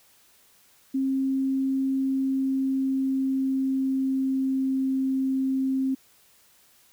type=tone with pitch glide; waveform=sine; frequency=267.5 to 265.3 Hz; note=C4 to C4; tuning=+38 to +24 cents; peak=-22 dBFS; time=0.94-5.95 s; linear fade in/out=10 ms; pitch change=-14 cents; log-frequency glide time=1.94-4.87 s; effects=white hiss -59 dBFS RMS until 6.92 s